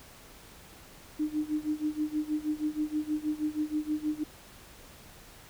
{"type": "tone with tremolo", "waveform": "sine", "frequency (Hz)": 304.1, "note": "D#4", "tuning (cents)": -40, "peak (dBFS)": -25, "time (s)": [1.19, 4.24], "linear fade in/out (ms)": 10, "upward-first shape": "sine", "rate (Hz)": 6.3, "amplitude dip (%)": 90, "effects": ["pink hiss -52 dBFS RMS until 5.49 s"]}